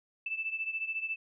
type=beating tone pair; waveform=sine; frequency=2637 / 2651 Hz; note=E7 / E7; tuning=0 / +9 cents; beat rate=14 Hz; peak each=-34 / -38 dBFS; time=0.26-1.16 s; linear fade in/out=5 ms; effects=none